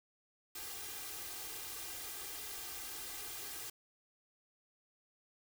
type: noise with comb filter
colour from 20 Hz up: white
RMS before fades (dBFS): -45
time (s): 0.55-3.7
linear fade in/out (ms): 5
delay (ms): 2.5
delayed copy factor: +0.85
effects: none